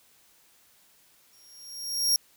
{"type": "tone with exponential growth", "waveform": "sawtooth", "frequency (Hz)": 5588, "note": "F8", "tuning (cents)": 0, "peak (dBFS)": -16, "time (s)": [1.33, 2.16], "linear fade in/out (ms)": 1, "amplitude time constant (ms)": 180, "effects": ["white hiss -61 dBFS RMS until 2.36 s"]}